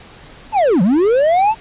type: linear two-way sweep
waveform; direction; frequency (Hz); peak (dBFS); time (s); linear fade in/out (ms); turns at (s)
triangle; down then up; 911 to 164.81 to 911; -8; 0.52-1.55; 50; 0.82
effects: pink hiss -40 dBFS RMS until 1.6 s + resampled to 8000 Hz